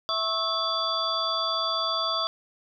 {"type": "tone cluster", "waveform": "sine", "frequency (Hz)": [656, 1097, 1306, 3448, 4682], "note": ["E5", "C#6", "E6", "A7", "D8"], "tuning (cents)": [-9, -18, -17, -36, -6], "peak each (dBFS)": [-33, -31, -31, -29, -31], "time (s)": [0.09, 2.27], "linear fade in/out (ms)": 0, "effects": []}